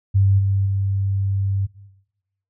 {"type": "tone with level steps", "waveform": "sine", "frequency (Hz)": 98, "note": "G2", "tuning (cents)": 0, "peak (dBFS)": [-12, -16, -18], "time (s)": [0.14, 1.67], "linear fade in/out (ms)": 20, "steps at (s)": [0.38, 0.65], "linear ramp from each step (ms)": 20, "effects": ["noise-tail reverb RT60 0.9 s tail -18 dB re dry"]}